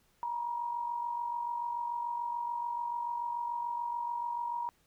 sine tone with amplitude modulation, 951 Hz, A#5, 34 cents sharp, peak -30 dBFS, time 0.23-4.69 s, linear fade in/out 0 ms, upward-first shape sine, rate 46.9 Hz, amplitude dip 55%, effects pink hiss -70 dBFS RMS until 4.86 s

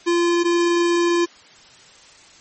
square tone pair in turn, 344.6 / 344.6 Hz, F4 / F4, -23 / -23 cents, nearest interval unison, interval 0 cents, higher neither, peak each -16 dBFS, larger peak neither, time 0.06-0.44 / 0.44-1.26 s, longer second, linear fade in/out 20 ms, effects white hiss -47 dBFS RMS until 2.4 s + MP3 32 kbps

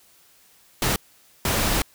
pink noise bursts at uneven times, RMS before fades -22 dBFS, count 2, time 0.82-0.96 / 1.45-1.82 s, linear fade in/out 2 ms, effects white hiss -56 dBFS RMS until 1.94 s

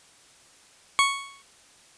20% pulse tone with exponential decay, 1108.7 Hz, C#6, in tune, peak -10 dBFS, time 0.99-1.42 s, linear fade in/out 0 ms, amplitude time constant 93 ms, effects white hiss -55 dBFS RMS until 1.97 s + resampled to 22050 Hz

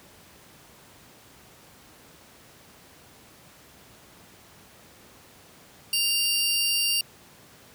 sawtooth tone pair together, 2794 / 4601 Hz, F7 / D8, 0 / -36 cents, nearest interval major sixth, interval 864 cents, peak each -22 / -22 dBFS, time 5.93-7.01 s, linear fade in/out 2 ms, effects pink hiss -52 dBFS RMS until 7.74 s + high-pass 80 Hz 12 dB/octave

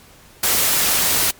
white noise, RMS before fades -17 dBFS, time 0.43-1.31 s, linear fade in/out 5 ms, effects pink hiss -47 dBFS RMS until 1.39 s + MP3 96 kbps

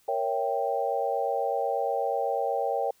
sine chord, A# diminished seventh, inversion none, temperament equal, 466.2 / 554.4 / 659.3 / 784 Hz, A#4 / C#5 / E5 / G5, 0 / 0 / 0 / 0 cents, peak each -31 / -30 / -33 / -29 dBFS, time 0.08-2.91 s, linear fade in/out 5 ms, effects white hiss -64 dBFS RMS until 3 s

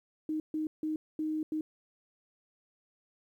sine tone bursts at uneven times, 310.8 Hz, D#4, 2 cents flat, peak -30 dBFS, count 5, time 0.29-0.4 / 0.54-0.67 / 0.83-0.96 / 1.19-1.43 / 1.52-1.61 s, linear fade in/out 2 ms, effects 11-bit

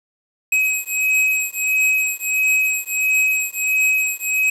square beating tone pair, 2540 / 2541.5 Hz, D#7 / D#7, +35 / +36 cents, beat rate 1.5 Hz, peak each -20 dBFS, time 0.52-4.5 s, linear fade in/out 5 ms, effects resampled to 32000 Hz + 7-bit

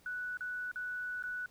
sine tone with dropouts, 1480 Hz, F#6, in tune, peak -36 dBFS, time 0.06-1.46 s, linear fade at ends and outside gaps 2 ms, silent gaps 0.372-0.407 / 0.715-0.758 / 1.226-1.237 s, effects pink hiss -65 dBFS RMS until 1.5 s

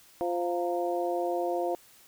harmonic tone with a mistuned harmonic, 174.5 Hz, F3, 1 cent flat, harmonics 2 / 3 / 4 / 5, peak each -31 / -32 / -31 / -41 dBFS, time 0.21-1.75 s, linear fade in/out 0 ms, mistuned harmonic 5, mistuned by +95 cents, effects white hiss -57 dBFS RMS until 2.07 s

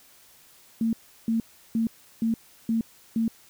sine tone bursts, 226.5 Hz, A#3, 50 cents flat, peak -21 dBFS, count 6, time 0.81-3.28 s, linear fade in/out 2 ms, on 120 ms, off 350 ms, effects white hiss -55 dBFS RMS until 3.49 s

